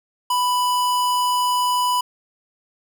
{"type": "tone", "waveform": "square", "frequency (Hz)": 991, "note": "B5", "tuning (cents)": 6, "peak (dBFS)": -18, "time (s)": [0.3, 2.01], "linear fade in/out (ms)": 5, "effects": []}